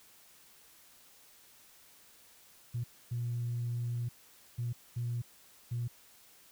sine tone bursts at uneven times, 119.7 Hz, A#2, 46 cents sharp, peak -31 dBFS, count 5, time 2.74-2.84 / 3.11-4.09 / 4.58-4.73 / 4.96-5.22 / 5.71-5.88 s, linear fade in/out 10 ms, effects tanh soft clip ceiling -28 dBFS + white hiss -60 dBFS RMS until 6.51 s

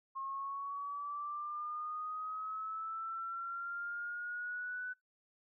sine linear sweep, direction up, 1074 to 1499 Hz, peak -38 dBFS, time 0.15-4.94 s, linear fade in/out 20 ms, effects noise-tail reverb RT60 0.2 s tail -26 dB re dry

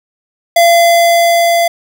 square tone with level ramp, 682 Hz, F5, 41 cents flat, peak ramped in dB -5 to -9 dBFS, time 0.56-1.68 s, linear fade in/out 5 ms, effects none

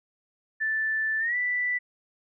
sine tone with pitch glide, 1760 to 1975.5 Hz, A6 to B6, 0 to 0 cents, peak -24 dBFS, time 0.6-1.79 s, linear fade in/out 20 ms, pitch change +200 cents, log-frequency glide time 1.19-1.36 s, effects none

